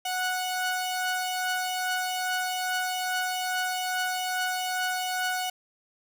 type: tone pair together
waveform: sawtooth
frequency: 737.2 / 1472 Hz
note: F#5 / F#6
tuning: -7 / -9 cents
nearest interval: octave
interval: 1198 cents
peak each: -25 / -28 dBFS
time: 0.05-5.5 s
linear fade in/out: 5 ms
effects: none